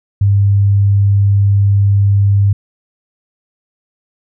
sine tone, 100 Hz, G2, 35 cents sharp, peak -7 dBFS, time 0.21-2.53 s, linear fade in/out 5 ms, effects none

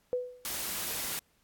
sine tone with exponential decay, 496.9 Hz, B4, 11 cents sharp, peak -25 dBFS, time 0.13-0.5 s, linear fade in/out 0 ms, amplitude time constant 80 ms
white noise, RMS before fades -35 dBFS, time 0.45-1.19 s, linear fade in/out 0 ms
effects pink hiss -70 dBFS RMS until 1.43 s + AAC 64 kbps

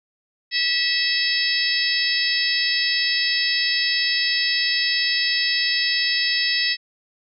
harmonic tone, 651 Hz, E5, 22 cents flat, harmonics 3 / 4 / 5 / 6 / 7 / 8, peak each -24 / -27 / -30 / -25 / -27 / -24 dBFS, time 0.51-6.77 s, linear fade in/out 50 ms, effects none

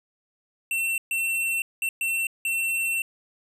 square tone bursts at uneven times, 2703 Hz, E7, 43 cents sharp, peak -24 dBFS, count 5, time 0.71-0.98 / 1.11-1.62 / 1.82-1.89 / 2.01-2.27 / 2.45-3.02 s, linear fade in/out 2 ms, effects resampled to 32000 Hz

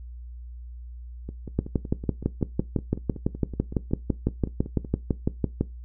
two click trains, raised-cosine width 3 ms, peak -9 / -22 dBFS, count 25 / 20, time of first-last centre 1.59-5.61 / 1.29-4.848 s, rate 5.97 / 5.34 Hz, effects noise-tail reverb RT60 0.2 s tail -19 dB re dry + added 60 Hz sine -37 dBFS peak until 5.84 s

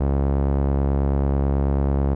sawtooth tone with low-pass filter, 69.2 Hz, C#2, 2 cents flat, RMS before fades -20 dBFS, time 0-2.15 s, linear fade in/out 10 ms, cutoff 760 Hz, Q 0.87, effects none

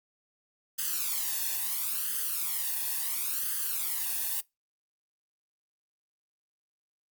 blue noise with flanger, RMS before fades -31 dBFS, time 0.78-4.41 s, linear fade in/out 10 ms, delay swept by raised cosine 0.63 to 1.15 ms, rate 0.73 Hz, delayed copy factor +1, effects noise-tail reverb RT60 0.2 s tail -22 dB re dry + Opus 48 kbps

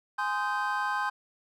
triangle chord, Ab major seventh, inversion none, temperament just, 830.6 / 1038.3 / 1245.9 / 1557.4 Hz, Ab5 / C6 / Eb6 / G6, 0 / -14 / +2 / -12 cents, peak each -31 / -30 / -35 / -30 dBFS, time 0.18-1.1 s, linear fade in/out 10 ms, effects none

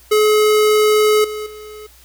square tone with level steps, 426 Hz, G#4, 44 cents sharp, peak -11 / -24 / -33 dBFS, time 0.11-1.87 s, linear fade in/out 10 ms, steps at 1.24 / 1.46 s, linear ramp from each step 5 ms, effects added 60 Hz sine -48 dBFS peak until 2.04 s + white hiss -48 dBFS RMS until 2.04 s

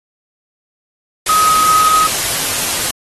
sine tone in noise, 1263 Hz, D#6, 26 cents sharp, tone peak -9 dBFS, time 1.29-2.07 s, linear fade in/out 5 ms, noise white, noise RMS -17 dBFS, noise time 1.26-2.91 s, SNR +5 dB, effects AAC 32 kbps

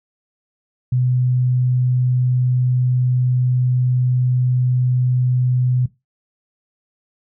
sine tone, 125.8 Hz, B2, 32 cents sharp, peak -14 dBFS, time 0.92-5.86 s, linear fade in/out 5 ms, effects noise-tail reverb RT60 0.2 s tail -17 dB re dry

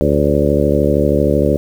harmonic tone with a mistuned harmonic, 73 Hz, D2, 10 cents flat, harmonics 1 / 2 / 3 / 4 / 5 / 6 / 7 / 8, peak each -19 / -19 / -19 / -19 / -19 / -19 / -19 / -19 dBFS, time 0.01-1.57 s, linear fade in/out 0 ms, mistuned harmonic 8, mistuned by -25 cents, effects 7-bit

